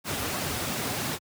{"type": "noise with flanger", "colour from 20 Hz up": "pink", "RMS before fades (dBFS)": -30, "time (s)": [0.04, 1.19], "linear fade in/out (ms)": 50, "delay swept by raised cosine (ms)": [2, 6.3], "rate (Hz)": 2.9, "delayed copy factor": -0.55, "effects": ["high-pass 100 Hz 12 dB/octave"]}